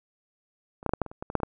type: clicks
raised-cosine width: 1 ms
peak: -29 / -11 / -14 / -10 / -10 / -24 / -29 / -20 / -22 / -7 / -23 / -11 dBFS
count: 12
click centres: 0.829 / 0.863 / 0.893 / 0.936 / 1.017 / 1.063 / 1.115 / 1.225 / 1.301 / 1.353 / 1.402 / 1.433 s
effects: none